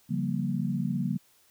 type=chord; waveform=sine; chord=G half-diminished seventh; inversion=second; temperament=just; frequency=141.12 / 176.4 / 196 / 235.2 Hz; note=Db3 / F3 / G3 / Bb3; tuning=+31 / +18 / 0 / +16 cents; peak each=-32 dBFS; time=0.09-1.18 s; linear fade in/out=20 ms; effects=white hiss -63 dBFS RMS until 1.5 s